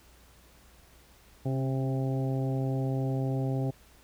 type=harmonic tone with a mistuned harmonic; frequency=132.5 Hz; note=C3; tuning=22 cents sharp; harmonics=1 / 2 / 3 / 4 / 5 / 6; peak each=-28 / -34 / -38 / -40 / -42 / -44 dBFS; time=1.45-3.71 s; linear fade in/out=10 ms; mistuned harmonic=2; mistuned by=+22 cents; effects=added 60 Hz sine -59 dBFS peak until 4.03 s + pink hiss -59 dBFS RMS until 4.03 s